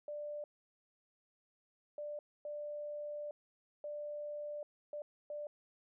sine tone bursts at uneven times, 591 Hz, D5, 11 cents sharp, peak -40 dBFS, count 6, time 0.08-0.44 / 1.98-2.19 / 2.45-3.31 / 3.84-4.63 / 4.93-5.02 / 5.3-5.47 s, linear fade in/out 2 ms, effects none

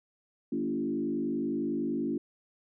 sine tone with frequency modulation, 284.9 Hz, C#4, 48 cents sharp, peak -28 dBFS, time 0.52-2.18 s, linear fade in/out 5 ms, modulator 50.8 Hz, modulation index 1.4, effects none

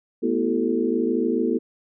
sine tone cluster, 218 / 244.9 / 329.4 / 382 / 443.1 Hz, A3 / B3 / E4 / G4 / A4, -16 / -14 / -1 / -45 / +12 cents, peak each -30 / -24 / -25 / -27 / -26 dBFS, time 0.22-1.59 s, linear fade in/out 20 ms, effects none

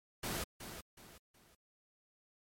pink noise with echo, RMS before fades -39 dBFS, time 0.23-0.44 s, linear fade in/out 5 ms, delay 370 ms, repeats 3, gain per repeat -9 dB, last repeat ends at 1.55 s, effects MP3 64 kbps

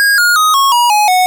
square tone with pitch steps, 1633 / 1429.8 / 1252 / 1096.2 / 959.8 / 840.4 / 735.9 Hz, G#6 / F6 / D#6 / C#6 / B5 / G#5 / F#5, -30 / +40 / +10 / -20 / -50 / +20 / -10 cents, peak -8 dBFS, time 0-1.26 s, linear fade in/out 0 ms, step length 180 ms, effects none

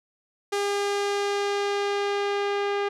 sawtooth tone with low-pass filter sweep, 404.1 Hz, G#4, 47 cents flat, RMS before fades -26 dBFS, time 0.52-2.89 s, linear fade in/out 10 ms, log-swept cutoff 8900 to 2800 Hz, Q 0.85, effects none

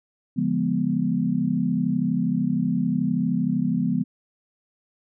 sine chord, D diminished seventh, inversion none, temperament equal with one note detuned, 143.4 / 174.61 / 207.7 / 246.9 Hz, D3 / F3 / Ab3 / Cb4, -41 / 0 / 0 / 0 cents, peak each -30 / -25 / -26 / -24 dBFS, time 0.36-4.04 s, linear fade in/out 20 ms, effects none

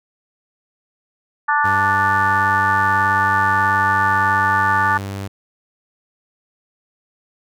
harmonic tone, 293.7 Hz, D4, in tune, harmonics 3 / 4 / 5 / 6, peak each -18 / -19 / -20 / -21 dBFS, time 1.48-4.98 s, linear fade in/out 10 ms
sawtooth tone, 98.4 Hz, G2, 7 cents sharp, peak -21 dBFS, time 1.64-5.28 s, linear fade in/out 10 ms
effects none

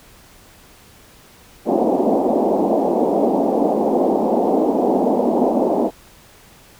pink band-pass noise, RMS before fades -17 dBFS, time 1.65-5.91 s, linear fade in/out 50 ms, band 210 to 840 Hz, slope 48 dB/octave, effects pink hiss -47 dBFS RMS until 6.79 s

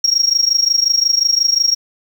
sine tone with amplitude modulation, 5588 Hz, F8, in tune, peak -6 dBFS, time 0.04-1.75 s, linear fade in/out 5 ms, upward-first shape sine, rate 25.6 Hz, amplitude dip 90%, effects tanh soft clip ceiling -7 dBFS + 7-bit

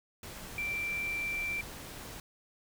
sine tone in noise, 2349 Hz, D7, in tune, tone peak -32 dBFS, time 0.58-1.61 s, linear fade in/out 2 ms, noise pink, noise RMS -45 dBFS, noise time 0.23-2.2 s, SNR +10 dB, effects none

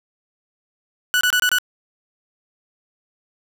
30% pulse tone bursts, 1480 Hz, F#6, in tune, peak -12 dBFS, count 5, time 1.14-1.585 s, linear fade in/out 0 ms, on 69 ms, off 25 ms, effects none

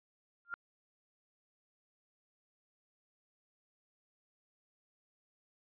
sine tone with exponential growth, 1395 Hz, F6, 2 cents flat, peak -32 dBFS, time 0.45-0.54 s, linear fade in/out 0 ms, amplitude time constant 18 ms, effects resampled to 8000 Hz

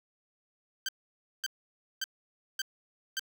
15% pulse tone bursts, 1559 Hz, G6, 10 cents flat, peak -24 dBFS, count 5, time 0.86-3.195 s, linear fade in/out 2 ms, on 27 ms, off 550 ms, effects 10-bit

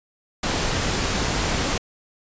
pink noise, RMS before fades -23 dBFS, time 0.43-1.78 s, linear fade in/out 5 ms, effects resampled to 16000 Hz

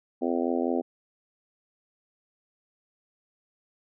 harmonic tone, 85 Hz, F2, 46 cents flat, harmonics 3 / 4 / 5 / 6 / 7 / 8 / 9, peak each -28 / -30 / -32 / -34 / -35 / -36 / -37 dBFS, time 0.21-0.82 s, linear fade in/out 20 ms, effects none

